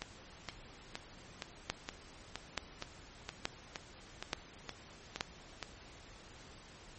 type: two click trains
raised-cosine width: 0.2 ms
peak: -15 / -21 dBFS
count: 5 / 13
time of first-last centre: 1.7-5.209 / 0.02-5.627 s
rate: 1.14 / 2.14 Hz
effects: pink hiss -55 dBFS RMS until 6.98 s + MP3 32 kbps